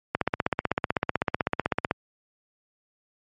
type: click train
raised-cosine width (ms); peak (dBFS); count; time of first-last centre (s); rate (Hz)
0.5; -7; 29; 0.15-1.911; 15.9
effects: high-pass 80 Hz 12 dB/octave + MP3 48 kbps